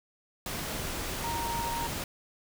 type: tone in noise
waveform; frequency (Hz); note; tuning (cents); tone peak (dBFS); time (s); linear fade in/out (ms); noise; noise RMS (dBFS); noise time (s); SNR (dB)
sine; 932.3; A#5; 0; -32; 1.24-1.87; 2; pink; -35; 0.46-2.04; 0
effects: none